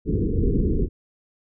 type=low-pass noise; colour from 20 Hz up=pink; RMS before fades=-21 dBFS; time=0.05-0.89 s; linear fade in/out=50 ms; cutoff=460 Hz; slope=96 dB/octave; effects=none